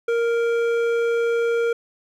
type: tone with hard clipping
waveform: sine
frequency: 466.2 Hz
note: A#4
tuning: in tune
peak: -20 dBFS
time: 0.08-1.73 s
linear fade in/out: 5 ms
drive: 10 dB
effects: none